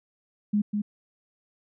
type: tone with echo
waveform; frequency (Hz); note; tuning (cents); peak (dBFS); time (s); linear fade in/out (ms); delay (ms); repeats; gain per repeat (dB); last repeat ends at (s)
sine; 207.7; G#3; 0; -20; 0.53-0.62; 10; 200; 1; -4; 0.82
effects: none